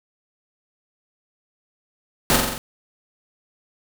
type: noise with echo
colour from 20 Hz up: pink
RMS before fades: -17 dBFS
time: 2.3-2.36 s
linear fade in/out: 0 ms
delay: 44 ms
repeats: 5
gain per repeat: -3 dB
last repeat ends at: 2.58 s
effects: none